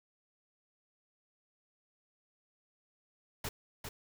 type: noise with echo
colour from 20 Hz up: pink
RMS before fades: -38 dBFS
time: 3.44-3.49 s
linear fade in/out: 5 ms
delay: 400 ms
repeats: 1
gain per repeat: -5 dB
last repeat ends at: 3.89 s
effects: none